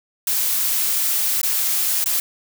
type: noise with dropouts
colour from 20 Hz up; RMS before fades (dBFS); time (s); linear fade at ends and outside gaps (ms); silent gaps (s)
blue; -20; 0.27-2.2; 2; 1.415-1.431 / 2.042-2.059
effects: none